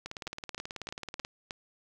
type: two click trains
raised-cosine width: 0.2 ms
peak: -20 / -21 dBFS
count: 5 / 23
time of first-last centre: 0.27-1.508 / 0.06-1.249 s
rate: 3.23 / 18.5 Hz
effects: 9-bit